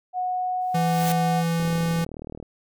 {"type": "tone with pitch glide", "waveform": "sine", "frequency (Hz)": [732, 737.1], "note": ["F#5", "F#5"], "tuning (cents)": [-19, -7], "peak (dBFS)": -23, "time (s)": [0.13, 1.44], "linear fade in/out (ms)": 50, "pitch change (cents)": 12, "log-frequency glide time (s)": [0.26, 0.87]}
{"type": "noise with exponential growth", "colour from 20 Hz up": "white", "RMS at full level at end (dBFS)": -28, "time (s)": [0.61, 1.12], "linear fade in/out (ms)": 1, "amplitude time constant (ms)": 110}
{"type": "tone", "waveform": "square", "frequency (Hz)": 166.9, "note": "E3", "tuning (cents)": 22, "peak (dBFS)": -22, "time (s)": [0.74, 2.05], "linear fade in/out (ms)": 10}
{"type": "click train", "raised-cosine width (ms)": 2, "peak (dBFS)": -23, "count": 33, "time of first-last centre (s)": [1.6, 2.427], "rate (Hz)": 38.7}
{"effects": []}